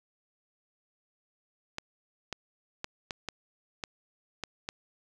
clicks, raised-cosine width 0.2 ms, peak -17 dBFS, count 8, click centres 1.784 / 2.327 / 2.844 / 3.108 / 3.287 / 3.838 / 4.437 / 4.689 s, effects none

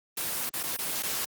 white noise with dropouts, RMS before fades -31 dBFS, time 0.17-1.25 s, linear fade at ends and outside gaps 5 ms, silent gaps 0.494-0.536 / 0.631-0.635 / 0.767-0.787 / 1.025-1.033 s, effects high-pass 100 Hz 12 dB/octave + Opus 24 kbps

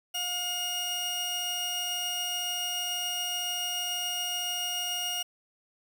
sawtooth tone pair together, 716 / 2857 Hz, F5 / F7, +43 / +39 cents, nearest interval 2 octaves, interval 2396 cents, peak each -35 / -27 dBFS, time 0.14-5.23 s, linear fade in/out 10 ms, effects none

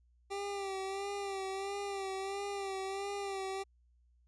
25% pulse tone with vibrato, 393.1 Hz, G4, 5 cents sharp, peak -33 dBFS, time 0.3-3.64 s, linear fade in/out 20 ms, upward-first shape sine, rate 1.5 Hz, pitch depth 45 cents each way, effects added 60 Hz sine -65 dBFS peak until 4.27 s + resampled to 22050 Hz

